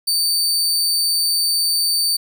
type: tone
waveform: sawtooth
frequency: 4582 Hz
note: D8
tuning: 44 cents flat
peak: -13 dBFS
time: 0.07-2.17 s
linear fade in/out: 10 ms
effects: none